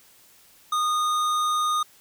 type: tone with hard clipping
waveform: sine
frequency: 1230 Hz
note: D#6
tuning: 20 cents flat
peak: -23 dBFS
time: 0.72-1.83 s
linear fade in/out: 5 ms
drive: 14 dB
effects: white hiss -55 dBFS RMS until 2 s